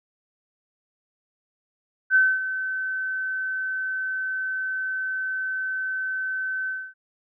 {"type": "tone with ADSR envelope", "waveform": "sine", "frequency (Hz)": 1529, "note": "G6", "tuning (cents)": -44, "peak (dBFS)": -13, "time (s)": [2.1, 6.94], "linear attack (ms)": 52, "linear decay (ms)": 240, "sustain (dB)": -12, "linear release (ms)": 260, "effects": []}